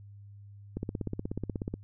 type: click train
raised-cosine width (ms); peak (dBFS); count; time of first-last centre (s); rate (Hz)
3; -20; 17; 0.77-1.74; 16.5
effects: added 101 Hz sine -47 dBFS peak until 1.83 s